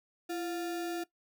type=tone with sample-and-hold; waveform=sine; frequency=339.2 Hz; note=E4; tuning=50 cents sharp; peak=-33 dBFS; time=0.29-1.04 s; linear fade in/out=10 ms; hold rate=1050 Hz; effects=noise-tail reverb RT60 0.1 s tail -18 dB re dry